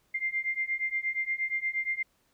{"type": "beating tone pair", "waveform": "sine", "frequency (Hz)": [2096, 2104.5], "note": ["C7", "C7"], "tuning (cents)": [2, 9], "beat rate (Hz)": 8.5, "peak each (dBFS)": [-32, -31], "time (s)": [0.14, 2.03], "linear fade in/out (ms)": 10, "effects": ["pink hiss -70 dBFS RMS until 2.33 s"]}